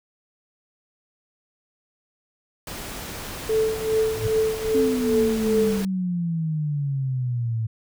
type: noise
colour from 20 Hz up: pink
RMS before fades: -34 dBFS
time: 2.67-5.85 s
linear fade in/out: 2 ms
type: tone with tremolo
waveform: sine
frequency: 439.5 Hz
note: A4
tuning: 2 cents flat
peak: -16 dBFS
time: 3.49-5.82 s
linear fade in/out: 5 ms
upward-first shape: triangle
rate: 2.5 Hz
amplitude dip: 85%
type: tone with exponential growth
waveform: sine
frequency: 110 Hz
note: A2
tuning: in tune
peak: -19 dBFS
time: 4.07-4.27 s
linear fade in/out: 0 ms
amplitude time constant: 43 ms
type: exponential sweep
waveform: sine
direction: down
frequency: 269.9 to 110 Hz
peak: -22 dBFS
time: 4.74-7.67 s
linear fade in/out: 10 ms
effects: none